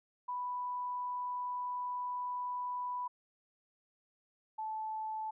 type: tone pair in turn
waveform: sine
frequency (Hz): 989 / 871.9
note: B5 / A5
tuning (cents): +2 / -16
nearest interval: major second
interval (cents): 218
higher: first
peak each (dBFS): -35 / -36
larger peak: first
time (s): 0.28-3.08 / 4.58-5.31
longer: first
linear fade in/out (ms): 10
effects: none